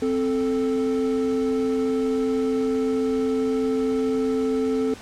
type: tone pair together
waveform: triangle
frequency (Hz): 261.6 / 440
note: C4 / A4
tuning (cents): 0 / 0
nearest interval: major sixth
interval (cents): 900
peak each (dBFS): -21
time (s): 0.02-4.94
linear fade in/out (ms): 2
effects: pink hiss -42 dBFS RMS until 5.01 s + low-pass 8000 Hz 12 dB/octave